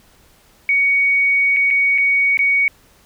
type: tone with dropouts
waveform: sine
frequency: 2240 Hz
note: C#7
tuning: 18 cents sharp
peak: -12 dBFS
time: 0.69-2.68 s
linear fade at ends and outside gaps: 1 ms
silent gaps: 1.564-1.568 / 1.705-1.709 / 1.979-1.983 / 2.372-2.391 s
effects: pink hiss -52 dBFS RMS until 3.05 s